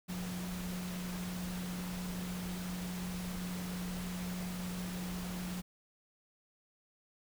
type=tone in noise; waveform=sine; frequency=180.4 Hz; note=F#3; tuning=44 cents flat; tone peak=-38 dBFS; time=0.08-5.62 s; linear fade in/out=20 ms; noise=pink; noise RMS=-45 dBFS; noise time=0.08-5.62 s; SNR=+4 dB; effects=none